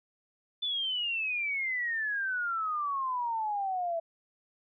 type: exponential sweep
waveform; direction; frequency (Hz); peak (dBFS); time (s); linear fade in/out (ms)
sine; down; 3520 to 656; -29; 0.62-4; 10
effects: none